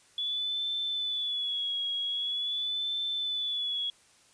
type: tone with vibrato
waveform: sine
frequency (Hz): 3421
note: A7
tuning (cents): -49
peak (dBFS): -29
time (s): 0.18-3.9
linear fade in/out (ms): 2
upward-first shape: sine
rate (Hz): 0.44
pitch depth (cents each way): 58
effects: white hiss -61 dBFS RMS until 4.33 s + resampled to 22050 Hz